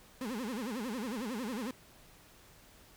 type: tone with vibrato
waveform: 35% pulse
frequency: 232.9 Hz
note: A#3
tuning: 1 cent flat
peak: -34 dBFS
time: 0.21-1.71 s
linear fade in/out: 2 ms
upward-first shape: sine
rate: 11 Hz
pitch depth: 240 cents each way
effects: pink hiss -59 dBFS RMS until 2.96 s